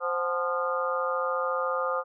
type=harmonic tone with a mistuned harmonic; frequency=174.61 Hz; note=F3; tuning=in tune; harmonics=3 / 4 / 5 / 6 / 7 / 8; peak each=-29 / -38 / -37 / -38 / -29 / -37 dBFS; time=0-2.04 s; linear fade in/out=50 ms; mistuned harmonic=4; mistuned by=+96 cents; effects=none